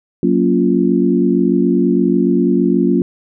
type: chord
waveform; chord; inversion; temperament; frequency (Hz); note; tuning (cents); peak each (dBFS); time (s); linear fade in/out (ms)
sine; Gb major seventh; none; equal with one note detuned; 185 / 233.1 / 279.6 / 349.2; Gb3 / Bb3 / Db4 / F4; 0 / 0 / +15 / 0; -16; 0.23-3.02; 2
effects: none